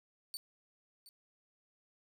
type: tone with echo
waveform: sawtooth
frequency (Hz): 4511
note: C#8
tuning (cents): +29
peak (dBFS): -37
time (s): 0.34-0.37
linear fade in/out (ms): 0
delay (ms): 720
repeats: 1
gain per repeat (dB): -15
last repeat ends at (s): 1.09
effects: 12-bit